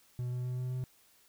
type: tone with pitch steps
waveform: triangle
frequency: 123.5 / 124.5 / 125.51 / 126.53 / 127.56 Hz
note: B2 / B2 / B2 / B2 / C3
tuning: 0 / +14 / +28 / +42 / -44 cents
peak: -31 dBFS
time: 0.19-0.84 s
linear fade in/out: 0 ms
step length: 130 ms
effects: white hiss -65 dBFS RMS until 1.28 s